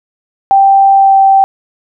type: tone with pitch glide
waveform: sine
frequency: 784 to 778.6 Hz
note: G5 to G5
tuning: 0 to -12 cents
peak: -3 dBFS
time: 0.51-1.44 s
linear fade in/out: 0 ms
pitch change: -12 cents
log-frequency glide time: 0.95-1.17 s
effects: none